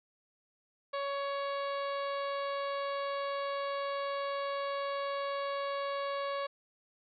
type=harmonic tone with a mistuned harmonic; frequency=559 Hz; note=C#5; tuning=14 cents sharp; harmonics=1 / 2 / 3 / 4 / 5 / 6 / 7 / 8; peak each=-35 / -37 / -46 / -48 / -51 / -52 / -52 / -53 dBFS; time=0.93-6.47 s; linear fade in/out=10 ms; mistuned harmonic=7; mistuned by=-21 cents; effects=none